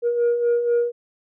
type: beating tone pair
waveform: sine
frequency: 472.1 / 476.2 Hz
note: A#4 / A#4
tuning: +22 / +37 cents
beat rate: 4.1 Hz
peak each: -24 / -16 dBFS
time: 0.02-0.92 s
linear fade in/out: 50 ms
effects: tanh soft clip ceiling -14 dBFS